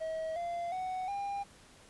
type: tone with pitch steps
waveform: triangle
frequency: 640 / 689.9 / 743.7 / 801.7 Hz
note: D#5 / F5 / F#5 / G5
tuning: +49 / -21 / +9 / +39 cents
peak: -32 dBFS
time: 0-1.44 s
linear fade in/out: 20 ms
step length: 360 ms
effects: pink hiss -58 dBFS RMS until 1.89 s + resampled to 24000 Hz